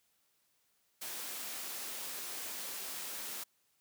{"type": "high-pass noise", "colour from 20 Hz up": "white", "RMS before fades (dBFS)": -42, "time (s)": [1.01, 3.44], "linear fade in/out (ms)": 10, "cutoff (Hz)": 220, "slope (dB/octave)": 12, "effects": ["white hiss -75 dBFS RMS until 3.8 s", "high-pass 60 Hz 12 dB/octave"]}